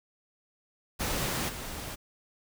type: noise with level steps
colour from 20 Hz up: pink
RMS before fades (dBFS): -31 / -39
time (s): 0.99-1.96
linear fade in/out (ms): 20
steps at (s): 1.48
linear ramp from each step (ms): 20
effects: none